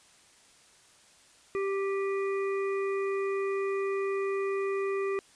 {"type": "harmonic tone with a mistuned harmonic", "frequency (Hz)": 392, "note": "G4", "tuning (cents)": 0, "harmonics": [1, 3, 5, 6], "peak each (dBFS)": [-28, -38, -42, -44], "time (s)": [1.55, 5.19], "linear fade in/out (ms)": 0, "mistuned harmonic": 6, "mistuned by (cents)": 64, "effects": ["white hiss -59 dBFS RMS until 5.35 s", "resampled to 22050 Hz"]}